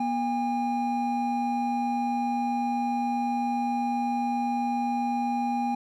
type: tone pair together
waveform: triangle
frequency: 240.8 / 810 Hz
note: B3 / G#5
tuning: -44 / -43 cents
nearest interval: octave + major sixth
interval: 2101 cents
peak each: -26 / -25 dBFS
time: 0-5.75 s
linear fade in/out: 5 ms
effects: none